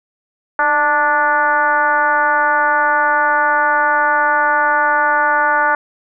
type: tone with frequency modulation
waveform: sine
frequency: 1174.7 Hz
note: D6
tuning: in tune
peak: -11 dBFS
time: 0.59-5.75 s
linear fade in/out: 2 ms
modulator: 289 Hz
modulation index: 1.7
effects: none